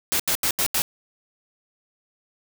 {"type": "noise bursts", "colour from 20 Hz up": "white", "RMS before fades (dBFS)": -22, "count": 5, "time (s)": [0.12, 0.82], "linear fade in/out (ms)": 0, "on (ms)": 76, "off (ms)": 80, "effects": []}